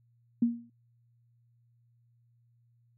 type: tone with exponential decay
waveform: sine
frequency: 235.4 Hz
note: A#3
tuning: 17 cents sharp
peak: -19 dBFS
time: 0.42-0.7 s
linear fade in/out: 5 ms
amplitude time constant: 60 ms
effects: added 118 Hz sine -64 dBFS peak until 2.97 s